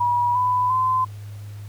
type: tone with pitch steps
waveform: sine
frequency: 967 / 996.5 / 1026.9 Hz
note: B5 / B5 / C6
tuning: -37 / +15 / -33 cents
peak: -17 dBFS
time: 0-1.05 s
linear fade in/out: 10 ms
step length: 350 ms
effects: added 103 Hz sine -33 dBFS peak until 1.68 s + pink hiss -51 dBFS RMS until 1.68 s